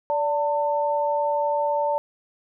sine tone pair together, 581 / 897.1 Hz, D5 / A5, -19 / +33 cents, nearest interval minor sixth, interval 752 cents, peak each -23 / -23 dBFS, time 0.1-1.98 s, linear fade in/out 0 ms, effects none

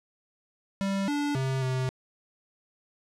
square tone with pitch steps, 195.9 / 290.1 / 132.8 / 129.7 Hz, G3 / D4 / C3 / C3, -1 / -21 / +26 / -15 cents, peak -27 dBFS, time 0.81-1.89 s, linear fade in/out 0 ms, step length 270 ms, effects low-pass 8000 Hz 12 dB/octave + 9-bit

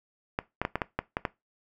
clicks, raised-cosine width 0.5 ms, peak -12 dBFS, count 8, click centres 0.389 / 0.616 / 0.651 / 0.756 / 0.818 / 0.99 / 1.169 / 1.252 s, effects noise-tail reverb RT60 0.2 s tail -19 dB re dry

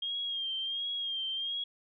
sine tone with vibrato, 3224 Hz, G7, 48 cents sharp, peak -32 dBFS, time 0.02-1.64 s, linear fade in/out 5 ms, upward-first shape sine, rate 1.4 Hz, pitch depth 50 cents each way, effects none

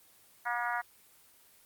harmonic tone, 240 Hz, B3, 49 cents flat, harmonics 3 / 4 / 5 / 6 / 7 / 8 / 9, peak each -36 / -36 / -38 / -36 / -38 / -39 / -45 dBFS, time 0.45-0.82 s, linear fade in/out 20 ms, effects white hiss -61 dBFS RMS until 1.65 s + Opus 24 kbps

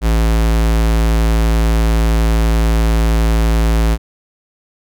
square tone, 55.5 Hz, A1, 16 cents sharp, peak -11 dBFS, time 0.01-3.98 s, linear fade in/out 50 ms, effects none

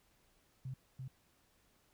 sine tone with echo, 130.81 Hz, C3, in tune, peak -40 dBFS, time 0.65-0.74 s, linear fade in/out 5 ms, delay 340 ms, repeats 1, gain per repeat -2 dB, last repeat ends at 1.08 s, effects pink hiss -72 dBFS RMS until 1.93 s

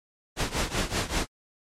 pink noise with tremolo, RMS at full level -24 dBFS, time 0.36-1.27 s, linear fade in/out 50 ms, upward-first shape triangle, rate 5.2 Hz, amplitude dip 90%, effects low-pass 8000 Hz 12 dB/octave + MP3 64 kbps

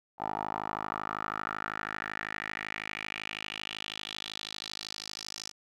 10% pulse tone with band-pass filter sweep, 52.7 Hz, G#1, 26 cents sharp, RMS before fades -38 dBFS, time 0.18-5.53 s, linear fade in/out 50 ms, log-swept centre 860 to 5600 Hz, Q 3.6, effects none

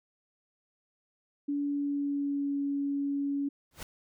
sine tone with pitch glide, 286.4 to 281.6 Hz, D4 to C#4, -43 to +27 cents, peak -28 dBFS, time 1.48-3.49 s, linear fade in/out 10 ms, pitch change -30 cents, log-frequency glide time 1.61-2.58 s
pink noise with exponential growth, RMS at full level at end -36 dBFS, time 3.71-3.83 s, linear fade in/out 2 ms, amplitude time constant 26 ms
effects none

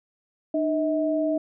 sine tone pair together, 303.5 / 639 Hz, D#4 / D#5, -43 / +46 cents, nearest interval octave + minor second, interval 1289 cents, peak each -24 dBFS, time 0.54-1.38 s, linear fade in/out 5 ms, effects none

